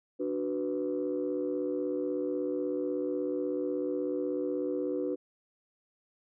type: chord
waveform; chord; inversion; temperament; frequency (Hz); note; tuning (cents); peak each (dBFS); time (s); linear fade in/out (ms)
sine; B minor; first; equal; 293.7 / 370 / 493.9; D4 / F#4 / B4; 0 / 0 / 0; -33; 0.19-5.16; 20
effects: tanh soft clip ceiling -22 dBFS